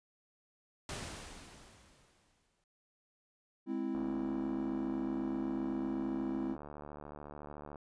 pink noise with exponential decay, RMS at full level -40 dBFS, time 0.89-2.64 s, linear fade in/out 2 ms, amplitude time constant 380 ms
triangle chord, Ab augmented, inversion none, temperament equal, 207.7 / 261.6 / 329.6 Hz, Ab3 / C4 / E4, 0 / 0 / 0 cents, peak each -39 / -35 / -36 dBFS, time 3.66-6.57 s, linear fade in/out 50 ms
click train, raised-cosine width 1 ms, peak -33 dBFS, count 282, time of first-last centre 3.95-7.758 s, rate 73.8 Hz
effects resampled to 22050 Hz

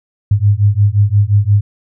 sine beating tone pair, 99.8 / 105.5 Hz, G2 / G#2, +32 / +28 cents, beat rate 5.7 Hz, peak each -11 dBFS, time 0.31-1.61 s, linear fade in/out 5 ms, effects none

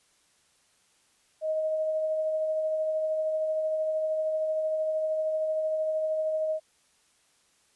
sine tone with tremolo, 627 Hz, D#5, 13 cents sharp, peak -24 dBFS, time 1.41-6.6 s, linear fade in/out 50 ms, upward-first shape triangle, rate 13 Hz, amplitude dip 30%, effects white hiss -66 dBFS RMS until 7.75 s + resampled to 24000 Hz

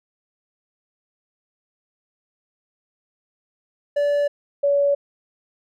triangle / sine tone pair in turn, 578 / 567.4 Hz, D5 / C#5, -28 / +40 cents, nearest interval unison, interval 32 cents, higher first, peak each -15 dBFS, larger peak neither, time 3.96-4.28 / 4.63-4.95 s, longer neither, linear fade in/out 10 ms, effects none

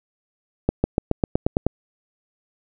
accelerating click train, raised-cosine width 2 ms, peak -4 dBFS, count 9, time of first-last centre 0.69-1.666 s, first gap 150 ms, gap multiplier 0.94, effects none

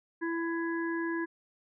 harmonic tone, 333.5 Hz, E4, 20 cents sharp, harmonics 1 / 3 / 5 / 6, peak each -31 / -40 / -37 / -50 dBFS, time 0.21-1.26 s, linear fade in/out 20 ms, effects none

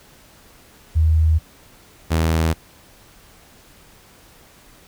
sine / sawtooth tone pair in turn, 79.4 / 80.83 Hz, D#2 / E2, +36 / -33 cents, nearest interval unison, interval 31 cents, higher second, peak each -12 dBFS, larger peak neither, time 0.95-1.39 / 2.1-2.54 s, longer neither, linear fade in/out 20 ms, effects pink hiss -49 dBFS RMS until 4.87 s

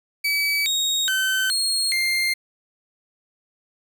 30% pulse tone with pitch steps, 2288 / 3757 / 1534 / 4269 / 2107 Hz, D7 / A#7 / G6 / C8 / C7, -46 / +13 / -38 / +34 / +12 cents, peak -17 dBFS, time 0.24-2.34 s, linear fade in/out 10 ms, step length 420 ms, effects none

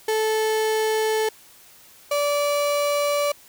35% pulse tone pair in turn, 436.6 / 579.4 Hz, A4 / D5, -13 / -24 cents, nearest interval perfect fourth, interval 489 cents, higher second, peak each -18 dBFS, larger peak neither, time 0.08-1.29 / 2.11-3.32 s, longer neither, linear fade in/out 5 ms, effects white hiss -50 dBFS RMS until 3.48 s

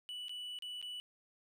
triangle tone with dropouts, 2960 Hz, F#7, in tune, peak -40 dBFS, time 0.09-1 s, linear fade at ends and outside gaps 0 ms, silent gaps 0.283-0.294 / 0.588-0.623 / 0.815-0.826 s, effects none

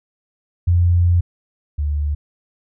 sine tone pair in turn, 87.31 / 73.55 Hz, F2 / D2, 0 / +3 cents, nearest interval minor third, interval 297 cents, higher first, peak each -11 / -17 dBFS, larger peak first, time 0.67-1.21 / 1.78-2.15 s, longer first, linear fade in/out 10 ms, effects none

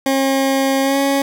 20% pulse tone with pitch glide, 270 to 276.3 Hz, C#4 to C#4, -45 to -6 cents, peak -9 dBFS, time 0.06-1.22 s, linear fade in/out 2 ms, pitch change +39 cents, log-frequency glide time 0.82-0.98 s, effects none

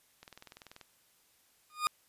click train, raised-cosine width 0.2 ms, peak -32 dBFS, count 13, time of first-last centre 0.23-0.813 s, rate 20.6 Hz
40% pulse tone with exponential growth, 1224 Hz, D#6, 29 cents flat, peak -23 dBFS, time 1.7-1.87 s, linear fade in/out 0 ms, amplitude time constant 36 ms
effects white hiss -68 dBFS RMS until 2.08 s + resampled to 32000 Hz

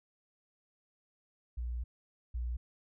sine tone pair in turn, 60 / 60 Hz, B1 / B1, -49 / -49 cents, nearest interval unison, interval 0 cents, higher neither, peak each -34 / -33 dBFS, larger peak second, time 1.57-1.84 / 2.34-2.57 s, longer first, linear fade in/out 10 ms, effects none

